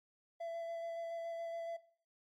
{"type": "tone with vibrato", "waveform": "triangle", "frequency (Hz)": 670, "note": "E5", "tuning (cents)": 28, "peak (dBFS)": -38, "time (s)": [0.4, 1.77], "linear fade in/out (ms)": 10, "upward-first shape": "square", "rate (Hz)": 7.1, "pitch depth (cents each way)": 9, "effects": ["noise-tail reverb RT60 0.5 s tail -18 dB re dry", "AAC 64 kbps"]}